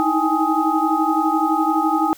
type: tone cluster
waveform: sine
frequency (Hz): 311.6 / 323.4 / 800 / 846 / 1255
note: D#4 / E4 / G5 / G#5 / D#6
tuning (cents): +3 / -33 / +35 / +32 / +15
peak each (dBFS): -22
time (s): 0-2.13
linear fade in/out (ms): 0
effects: white hiss -46 dBFS RMS until 2.17 s